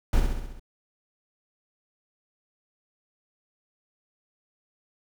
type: noise with echo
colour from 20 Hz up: brown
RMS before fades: -19 dBFS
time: 0.13-0.2 s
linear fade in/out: 2 ms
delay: 66 ms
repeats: 6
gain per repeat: -4 dB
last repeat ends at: 0.596 s
effects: none